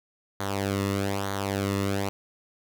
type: tone with flanger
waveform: sawtooth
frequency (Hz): 98.8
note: G2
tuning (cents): +14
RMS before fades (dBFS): -28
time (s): 0.4-2.09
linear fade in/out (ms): 0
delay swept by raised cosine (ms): 0.38 to 1.3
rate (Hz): 1.1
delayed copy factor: -0.7
effects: none